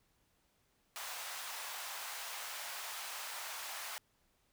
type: high-pass noise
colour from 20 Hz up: pink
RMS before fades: -44 dBFS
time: 0.96-3.98 s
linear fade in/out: 0 ms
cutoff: 750 Hz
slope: 24 dB/octave
effects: pink hiss -75 dBFS RMS until 4.52 s